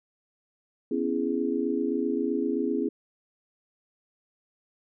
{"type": "chord", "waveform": "sine", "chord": "C# minor seventh", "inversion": "third", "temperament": "just", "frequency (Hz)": [249.5, 277.2, 332.6, 415.8], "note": ["B3", "C#4", "E4", "G#4"], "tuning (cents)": [18, 0, 16, 2], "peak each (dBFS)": -30, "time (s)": [0.91, 2.89], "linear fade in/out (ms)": 5, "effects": []}